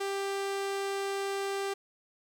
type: tone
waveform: sawtooth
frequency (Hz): 394.3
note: G4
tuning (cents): +10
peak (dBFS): -27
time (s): 0-1.74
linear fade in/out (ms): 10
effects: low-pass 10000 Hz 12 dB/octave + 9-bit